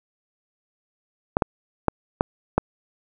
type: clicks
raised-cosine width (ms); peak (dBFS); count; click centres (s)
1; -3; 5; 1.369 / 1.422 / 1.883 / 2.209 / 2.58
effects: none